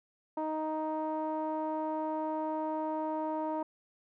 sawtooth tone with low-pass filter, 312 Hz, D#4, 5 cents sharp, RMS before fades -34 dBFS, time 0.37-3.63 s, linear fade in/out 5 ms, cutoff 840 Hz, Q 7.9, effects none

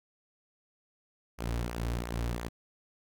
sawtooth tone with flanger, 58.5 Hz, A#1, 7 cents sharp, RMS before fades -34 dBFS, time 1.38-2.49 s, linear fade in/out 20 ms, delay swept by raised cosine 0.23 to 5.73 ms, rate 2.9 Hz, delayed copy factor -0.55, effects none

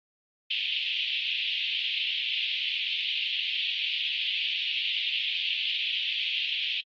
white band-pass noise, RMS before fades -30 dBFS, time 0.5-6.81 s, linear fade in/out 10 ms, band 2600 to 3400 Hz, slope 48 dB/octave, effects AAC 32 kbps

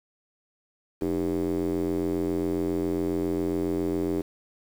square tone with band-pass filter, 43.65 Hz, F1, in tune, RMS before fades -27 dBFS, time 1.01-4.22 s, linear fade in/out 10 ms, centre 350 Hz, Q 4.8, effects 8-bit

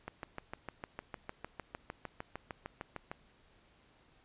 click train, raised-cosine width 0.5 ms, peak -25 dBFS, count 21, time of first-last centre 0.08-3.115 s, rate 6.59 Hz, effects pink hiss -66 dBFS RMS until 4.24 s + resampled to 8000 Hz

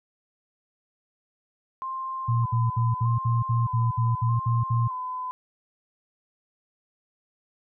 sine tone with vibrato, 1032 Hz, C6, 24 cents flat, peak -29 dBFS, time 1.82-5.31 s, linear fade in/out 0 ms, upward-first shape square, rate 0.81 Hz, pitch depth 34 cents each way
sine tone bursts, 117.7 Hz, A#2, 17 cents sharp, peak -20 dBFS, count 11, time 2.28-4.88 s, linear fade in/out 10 ms, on 180 ms, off 62 ms
effects none

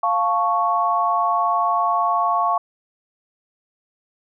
sine chord, F augmented, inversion none, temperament equal, 698.5 / 880 / 1108.7 Hz, F5 / A5 / C#6, 0 / 0 / 0 cents, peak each -21 / -24 / -19 dBFS, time 0.03-2.58 s, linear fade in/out 5 ms, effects none

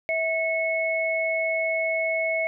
sine tone pair together, 649.8 / 2195 Hz, E5 / C#7, -25 / -18 cents, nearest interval octave + major sixth, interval 2107 cents, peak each -25 dBFS, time 0.09-2.47 s, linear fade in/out 0 ms, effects none

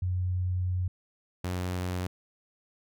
sine / sawtooth tone pair in turn, 91 / 90.55 Hz, F#2 / F#2, -28 / -37 cents, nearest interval unison, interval 9 cents, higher first, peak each -26 / -26 dBFS, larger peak neither, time 0.02-0.88 / 1.44-2.07 s, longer first, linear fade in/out 5 ms, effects none

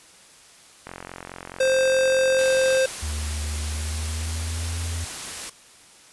click train, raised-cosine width 0.5 ms, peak -20 dBFS, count 86, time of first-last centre 0.87-2.772 s, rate 44.7 Hz
square tone, 525 Hz, C5, 6 cents sharp, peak -18 dBFS, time 1.6-2.86 s, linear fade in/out 5 ms
white noise, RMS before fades -33 dBFS, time 2.38-5.5 s, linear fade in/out 10 ms
triangle tone with pitch glide, 75.6 to 83.88 Hz, D#2 to E2, -49 to +31 cents, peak -24 dBFS, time 3.02-5.05 s, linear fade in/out 10 ms, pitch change +180 cents, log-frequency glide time 3.62-4.75 s
effects white hiss -50 dBFS RMS until 6.12 s + resampled to 24000 Hz

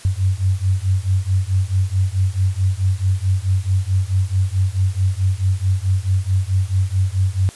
sine beating tone pair, 92.5 / 97.1 Hz, F#2 / G2, 0 / -16 cents, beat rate 4.6 Hz, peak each -18 dBFS, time 0.05-7.49 s, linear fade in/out 0 ms, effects white hiss -41 dBFS RMS until 7.55 s + resampled to 24000 Hz

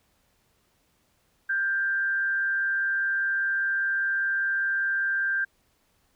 sine tone with frequency modulation, 1580 Hz, G6, 13 cents sharp, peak -23 dBFS, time 1.49-5.45 s, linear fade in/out 10 ms, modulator 145 Hz, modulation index 0.33, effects pink hiss -68 dBFS RMS until 6.15 s

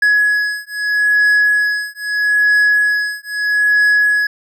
triangle beating tone pair, 1681 / 1681.78 Hz, G#6 / G#6, +20 / +21 cents, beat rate 0.78 Hz, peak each -13 dBFS, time 0.02-4.27 s, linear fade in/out 5 ms, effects none

